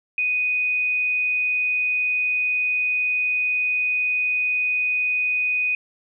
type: tone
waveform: sine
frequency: 2489 Hz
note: D#7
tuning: in tune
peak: -19 dBFS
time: 0.18-5.75 s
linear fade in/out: 2 ms
effects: none